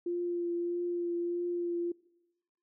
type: tone with vibrato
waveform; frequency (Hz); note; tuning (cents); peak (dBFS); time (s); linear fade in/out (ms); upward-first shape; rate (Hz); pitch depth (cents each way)
sine; 347.3; F4; -10; -30; 0.06-1.92; 5; triangle; 1.6; 17
effects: noise-tail reverb RT60 1.0 s tail -23 dB re dry